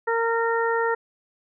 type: harmonic tone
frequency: 460 Hz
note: A#4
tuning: 23 cents flat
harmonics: 1 / 2 / 3 / 4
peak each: -23 / -26 / -28 / -29 dBFS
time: 0.07-0.95 s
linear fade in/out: 10 ms
effects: none